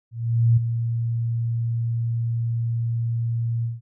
sine tone with ADSR envelope, 116.3 Hz, A#2, 4 cents flat, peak -12 dBFS, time 0.11-3.81 s, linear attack 460 ms, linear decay 12 ms, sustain -9 dB, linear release 170 ms, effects none

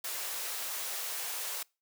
white high-pass noise, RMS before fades -37 dBFS, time 0.04-1.63 s, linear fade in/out 5 ms, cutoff 430 Hz, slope 24 dB/octave, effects noise-tail reverb RT60 0.3 s tail -26 dB re dry

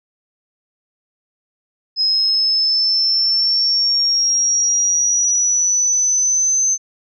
sine exponential sweep, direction up, 5100 to 6220 Hz, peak -13 dBFS, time 1.96-6.78 s, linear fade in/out 50 ms, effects none

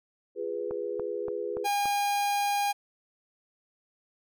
sine chord, F diminished, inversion none, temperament equal with one note detuned, 349.2 / 413.2 / 493.9 Hz, F4 / Ab4 / Cb5, 0 / -9 / 0 cents, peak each -38 / -33 / -34 dBFS, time 0.35-1.68 s, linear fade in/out 50 ms
click train, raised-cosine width 1 ms, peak -25 dBFS, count 5, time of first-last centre 0.71-1.856 s, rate 3.49 Hz
45% pulse tone, 812 Hz, G#5, 39 cents flat, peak -25 dBFS, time 1.64-2.73 s, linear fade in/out 20 ms
effects none

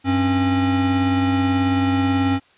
square tone pair together, 96.3 / 270.5 Hz, G2 / C#4, -30 / -42 cents, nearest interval octave + tritone, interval 1788 cents, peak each -23 / -18 dBFS, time 0.04-2.4 s, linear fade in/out 50 ms, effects white hiss -55 dBFS RMS until 2.57 s + resampled to 8000 Hz

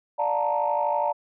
sine chord, Bb major seventh, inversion first, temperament equal with one note detuned, 587.3 / 709 / 880 / 932.3 Hz, D5 / F5 / A5 / Bb5, 0 / +26 / 0 / 0 cents, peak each -26 / -29 / -26 / -26 dBFS, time 0.18-1.13 s, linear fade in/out 20 ms, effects tanh soft clip ceiling -13 dBFS

